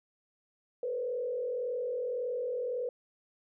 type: tone with frequency modulation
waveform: sine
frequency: 493.9 Hz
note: B4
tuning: in tune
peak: -31 dBFS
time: 0.83-2.89 s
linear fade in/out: 2 ms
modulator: 41.8 Hz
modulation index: 0.79
effects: none